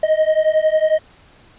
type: beating tone pair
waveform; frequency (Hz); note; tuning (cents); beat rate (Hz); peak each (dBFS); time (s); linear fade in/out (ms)
triangle; 620 / 631; D#5 / D#5; -6 / +24; 11; -14; 0.03-0.99; 5
effects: pink hiss -49 dBFS RMS until 1.58 s + resampled to 8000 Hz